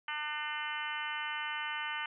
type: harmonic tone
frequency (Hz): 300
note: D4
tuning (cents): +37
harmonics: 3 / 4 / 5 / 6 / 7 / 8 / 9 / 10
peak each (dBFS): -42 / -43 / -41 / -43 / -42 / -47 / -46 / -43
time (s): 0.08-2.06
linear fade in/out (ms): 2
effects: none